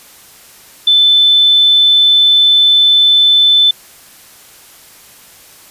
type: tone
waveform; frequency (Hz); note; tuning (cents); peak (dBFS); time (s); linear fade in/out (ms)
sine; 3520; A7; 0; -5; 0.87-3.71; 5
effects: white hiss -40 dBFS RMS until 5.7 s + resampled to 32000 Hz